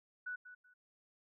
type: tone with echo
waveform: sine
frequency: 1480 Hz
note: F#6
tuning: in tune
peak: -39 dBFS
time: 0.26-0.36 s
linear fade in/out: 10 ms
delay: 190 ms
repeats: 2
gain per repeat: -12 dB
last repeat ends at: 0.74 s
effects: none